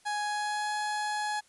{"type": "tone with pitch glide", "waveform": "30% pulse", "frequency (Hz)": [833, 841.7], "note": ["G#5", "G#5"], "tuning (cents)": [5, 23], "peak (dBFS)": -27, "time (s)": [0.05, 1.41], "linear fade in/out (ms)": 20, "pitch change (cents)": 18, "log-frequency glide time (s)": [0.22, 0.73], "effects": ["white hiss -63 dBFS RMS until 1.48 s", "resampled to 24000 Hz"]}